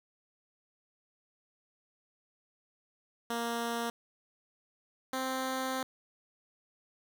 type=tone pair in turn; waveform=10% pulse; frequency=233.7 / 261.4 Hz; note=A#3 / C4; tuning=+5 / -1 cents; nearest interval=major second; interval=194 cents; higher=second; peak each=-24 dBFS; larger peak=neither; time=3.3-3.9 / 5.13-5.83 s; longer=second; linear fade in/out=2 ms; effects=none